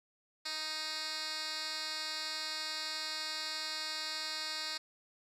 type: tone with band-pass filter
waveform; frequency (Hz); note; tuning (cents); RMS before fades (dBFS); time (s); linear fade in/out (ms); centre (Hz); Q
10% pulse; 311.6; D#4; +3; -39; 0.45-4.78; 10; 4300; 2.1
effects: none

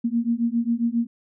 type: beating tone pair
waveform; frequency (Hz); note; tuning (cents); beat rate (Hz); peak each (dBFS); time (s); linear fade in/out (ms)
sine; 230.3 / 237.7; A#3 / A#3; -21 / +34; 7.4; -23; 0.04-1.07; 10
effects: none

